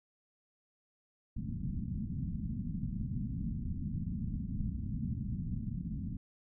white low-pass noise, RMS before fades -37 dBFS, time 1.36-6.17 s, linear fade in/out 5 ms, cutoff 230 Hz, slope 48 dB/octave, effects none

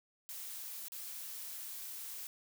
blue noise with dropouts, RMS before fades -45 dBFS, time 0.29-2.27 s, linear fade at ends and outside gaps 0 ms, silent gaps 0.883-0.92 s, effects none

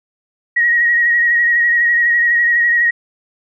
sine tone with vibrato, 1894 Hz, A#6, 27 cents sharp, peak -10 dBFS, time 0.56-2.91 s, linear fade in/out 10 ms, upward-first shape sine, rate 12 Hz, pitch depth 30 cents each way, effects none

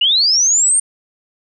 sine linear sweep, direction up, 2800 to 8870 Hz, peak -10 dBFS, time 0.01-0.8 s, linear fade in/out 5 ms, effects none

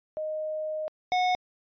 sine / square tone pair in turn, 620 / 730.5 Hz, D#5 / F#5, -6 / -22 cents, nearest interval minor third, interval 284 cents, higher second, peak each -29 / -23 dBFS, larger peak second, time 0.17-0.88 / 1.12-1.35 s, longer first, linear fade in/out 0 ms, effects resampled to 11025 Hz

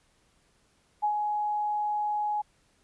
sine tone with ADSR envelope, 838 Hz, G#5, 15 cents sharp, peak -22 dBFS, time 1.02-2.42 s, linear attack 22 ms, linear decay 82 ms, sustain -4 dB, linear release 12 ms, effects pink hiss -67 dBFS RMS until 2.83 s + resampled to 24000 Hz

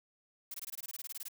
blue noise bursts, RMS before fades -42 dBFS, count 15, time 0.51-1.284 s, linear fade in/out 5 ms, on 32 ms, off 21 ms, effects none

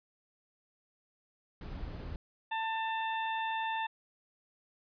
brown noise, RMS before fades -41 dBFS, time 1.61-2.16 s, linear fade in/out 2 ms
harmonic tone, 892 Hz, A5, 23 cents sharp, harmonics 1 / 2 / 3 / 4, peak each -33 / -39 / -43 / -45 dBFS, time 2.51-3.87 s, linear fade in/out 10 ms
effects resampled to 11025 Hz

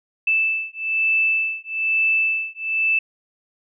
sine beating tone pair, 2637 / 2638.1 Hz, E7 / E7, 0 / +1 cents, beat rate 1.1 Hz, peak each -21 dBFS, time 0.27-2.99 s, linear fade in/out 5 ms, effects none

